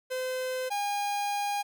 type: tone pair in turn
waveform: 45% pulse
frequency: 513 / 814.3 Hz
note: C5 / G#5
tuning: -34 / -34 cents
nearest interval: minor sixth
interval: 800 cents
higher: second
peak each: -30 / -28 dBFS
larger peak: second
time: 0.1-0.7 / 0.7-1.63 s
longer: second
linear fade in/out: 20 ms
effects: none